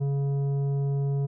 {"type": "tone with tanh clipping", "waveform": "triangle", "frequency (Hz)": 139.7, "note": "C#3", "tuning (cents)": 14, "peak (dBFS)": -25, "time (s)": [0, 1.27], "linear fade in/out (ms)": 20, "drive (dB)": 13, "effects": []}